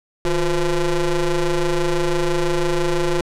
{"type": "ring-modulated tone", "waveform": "35% pulse", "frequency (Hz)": 170, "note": "F3", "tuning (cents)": -46, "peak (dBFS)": -12, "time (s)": [0.25, 3.21], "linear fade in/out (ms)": 2, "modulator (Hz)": 183, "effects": ["low-pass 9000 Hz 12 dB/octave"]}